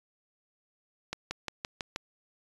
accelerating click train, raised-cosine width 0.2 ms, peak -16 dBFS, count 6, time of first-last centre 1.13-1.961 s, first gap 180 ms, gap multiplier 0.96, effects resampled to 24000 Hz

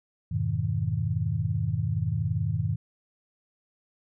sine chord, F half-diminished seventh, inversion none, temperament just, 87.31 / 104.77 / 125.72 / 157.15 Hz, F2 / Ab2 / Cb3 / Eb3, 0 / +16 / +31 / +18 cents, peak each -33 / -28 / -31 / -30 dBFS, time 0.31-2.76 s, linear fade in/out 10 ms, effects none

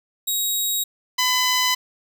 10% pulse tone pair in turn, 3800 / 1006.5 Hz, A#7 / B5, +33 / +33 cents, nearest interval octave + major seventh, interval 2300 cents, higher first, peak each -13 / -9 dBFS, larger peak second, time 0.27-0.84 / 1.18-1.75 s, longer neither, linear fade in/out 10 ms, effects none

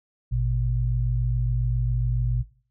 sine tone pair together, 53.99 / 121.2 Hz, A1 / B2, -32 / -32 cents, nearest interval octave + major second, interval 1400 cents, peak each -24 dBFS, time 0.31-2.43 s, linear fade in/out 20 ms, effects noise-tail reverb RT60 0.4 s tail -17 dB re dry

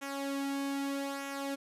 sawtooth tone with flanger, 277.2 Hz, C#4, in tune, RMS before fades -36 dBFS, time 0.01-1.56 s, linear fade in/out 20 ms, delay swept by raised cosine 0.22 to 2.12 ms, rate 0.8 Hz, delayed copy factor -0.6, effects resampled to 32000 Hz

